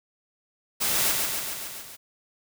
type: noise with echo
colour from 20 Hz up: white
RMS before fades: -25 dBFS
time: 0.8-1.13 s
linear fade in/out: 20 ms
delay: 140 ms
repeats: 6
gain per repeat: -3 dB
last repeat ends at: 1.97 s
effects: none